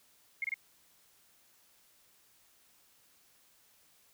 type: tone bursts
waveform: sine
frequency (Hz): 2143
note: C7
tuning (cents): +41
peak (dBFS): -31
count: 3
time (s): 0.42-0.541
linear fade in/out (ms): 2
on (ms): 23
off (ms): 26
effects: white hiss -66 dBFS RMS until 4.13 s